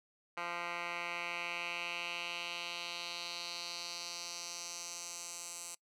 10% pulse tone with band-pass filter sweep, 172.9 Hz, F3, 17 cents flat, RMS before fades -42 dBFS, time 0.37-5.75 s, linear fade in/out 5 ms, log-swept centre 1700 to 8000 Hz, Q 2.4, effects noise-tail reverb RT60 0.1 s tail -23 dB re dry

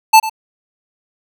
square tone with echo, 880 Hz, A5, in tune, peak -4 dBFS, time 0.13-0.2 s, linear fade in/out 10 ms, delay 97 ms, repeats 1, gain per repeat -15 dB, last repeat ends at 0.297 s, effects none

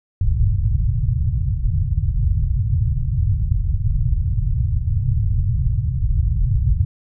white low-pass noise, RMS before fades -18 dBFS, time 0.21-6.85 s, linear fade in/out 2 ms, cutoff 130 Hz, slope 48 dB/octave, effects none

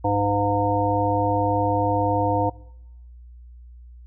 harmonic tone, 101.7 Hz, G#2, 36 cents flat, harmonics 1 / 3 / 5 / 7 / 9, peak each -25 / -26 / -25 / -25 / -24 dBFS, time 0.04-2.5 s, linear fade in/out 10 ms, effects noise-tail reverb RT60 0.9 s tail -23 dB re dry + added 60 Hz sine -41 dBFS peak until 4.06 s

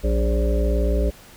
harmonic tone with a mistuned harmonic, 58.27 Hz, A#1, in tune, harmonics 1 / 3 / 5 / 7 / 9 / 10, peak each -18 / -29 / -31 / -28 / -30 / -29 dBFS, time 0.03-1.11 s, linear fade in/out 20 ms, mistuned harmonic 3, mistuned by +130 cents, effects pink hiss -46 dBFS RMS until 1.36 s

